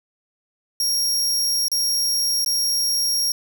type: tone with dropouts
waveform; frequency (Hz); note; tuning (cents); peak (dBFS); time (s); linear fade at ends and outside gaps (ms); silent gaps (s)
sawtooth; 5588; F8; 0; -16; 0.8-3.32; 2; 1.683-1.716 / 2.447-2.461
effects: none